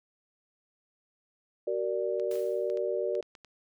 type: chord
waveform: sine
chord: Gb augmented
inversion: none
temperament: equal with one note detuned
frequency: 378 / 466.2 / 587.3 Hz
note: Gb4 / Bb4 / D5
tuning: +37 / 0 / 0 cents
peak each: -32 dBFS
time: 1.67-3.21 s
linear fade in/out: 5 ms
type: clicks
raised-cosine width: 0.2 ms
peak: -32 dBFS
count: 9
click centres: 2.198 / 2.314 / 2.356 / 2.7 / 2.773 / 3.152 / 3.227 / 3.352 / 3.447 s
type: noise with exponential decay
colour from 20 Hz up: white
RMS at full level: -47 dBFS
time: 2.31-2.87 s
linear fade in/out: 0 ms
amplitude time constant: 120 ms
effects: none